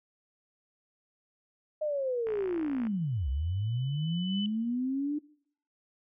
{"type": "linear two-way sweep", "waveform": "sine", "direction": "down then up", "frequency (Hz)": [621, 62.4, 300.4], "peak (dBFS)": -28, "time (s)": [1.81, 5.19], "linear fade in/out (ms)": 10, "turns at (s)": 3.29}
{"type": "click train", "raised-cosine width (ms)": 0.5, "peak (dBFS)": -29, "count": 36, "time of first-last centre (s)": [2.27, 2.869], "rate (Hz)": 58.4}
{"type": "tone with exponential growth", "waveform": "sine", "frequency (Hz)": 2999, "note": "F#7", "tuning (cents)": 23, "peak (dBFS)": -33, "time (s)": [2.85, 4.46], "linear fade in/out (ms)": 2, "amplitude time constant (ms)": 350}
{"effects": ["noise-tail reverb RT60 0.6 s tail -22 dB re dry"]}